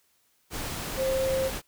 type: tone in noise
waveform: sine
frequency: 529 Hz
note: C5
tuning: 19 cents sharp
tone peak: -24 dBFS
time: 0.96-1.51 s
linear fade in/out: 50 ms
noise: pink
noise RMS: -34 dBFS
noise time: 0.5-1.62 s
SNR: +7 dB
effects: white hiss -68 dBFS RMS until 1.67 s